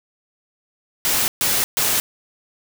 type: noise bursts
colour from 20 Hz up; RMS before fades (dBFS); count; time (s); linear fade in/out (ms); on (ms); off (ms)
white; -19; 3; 1.05-2; 0; 230; 130
effects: none